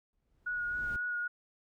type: noise with exponential growth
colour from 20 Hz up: brown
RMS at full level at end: -41 dBFS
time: 0.13-0.96 s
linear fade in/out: 1 ms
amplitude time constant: 180 ms
type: tone with vibrato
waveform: sine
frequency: 1450 Hz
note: F#6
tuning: 35 cents flat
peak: -32 dBFS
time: 0.46-1.28 s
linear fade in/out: 10 ms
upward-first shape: sine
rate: 3.8 Hz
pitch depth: 17 cents each way
effects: none